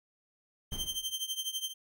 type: tone with tremolo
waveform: sawtooth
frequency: 3136 Hz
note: G7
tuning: in tune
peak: -27 dBFS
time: 0.71-1.74 s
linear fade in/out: 50 ms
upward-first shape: triangle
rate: 12 Hz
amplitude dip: 90%
type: noise with exponential decay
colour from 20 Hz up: brown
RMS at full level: -35 dBFS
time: 0.72-1.17 s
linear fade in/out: 1 ms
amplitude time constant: 96 ms
effects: none